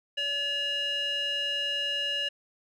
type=tone with band-pass filter; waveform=square; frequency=570 Hz; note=C#5; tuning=48 cents sharp; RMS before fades=-30 dBFS; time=0.17-2.29 s; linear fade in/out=10 ms; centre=2600 Hz; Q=9.9; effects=none